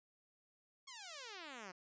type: exponential sweep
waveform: 5% pulse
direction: down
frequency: 1124 to 174.61 Hz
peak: -37 dBFS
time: 0.87-1.72 s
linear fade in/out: 10 ms
effects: resampled to 16000 Hz